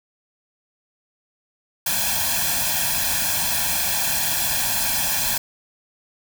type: noise with comb filter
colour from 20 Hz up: white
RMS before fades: -22 dBFS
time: 1.86-5.38 s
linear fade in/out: 5 ms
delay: 1.2 ms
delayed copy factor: +1
effects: none